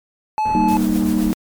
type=tone; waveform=triangle; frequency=862 Hz; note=A5; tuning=36 cents flat; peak=-14 dBFS; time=0.38-0.77 s; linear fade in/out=0 ms
type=low-pass noise; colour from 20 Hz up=pink; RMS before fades=-30 dBFS; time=0.45-1.32 s; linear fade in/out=5 ms; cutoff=990 Hz; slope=12 dB/octave
type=chord; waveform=sine; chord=Eb major; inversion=first; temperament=equal; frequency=196 / 233.1 / 311.1 Hz; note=G3 / Bb3 / Eb4; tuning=0 / 0 / 0 cents; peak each=-19 dBFS; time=0.55-1.33 s; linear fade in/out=0 ms
type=noise with tremolo; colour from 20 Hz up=white; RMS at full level=-33 dBFS; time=0.68-1.34 s; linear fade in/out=5 ms; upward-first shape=triangle; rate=7.8 Hz; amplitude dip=50%
effects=MP3 96 kbps